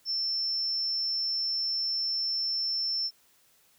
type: tone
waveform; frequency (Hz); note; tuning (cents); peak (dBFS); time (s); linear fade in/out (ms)
sine; 5360; E8; +28; -27; 0.05-3.11; 50
effects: white hiss -64 dBFS RMS until 3.78 s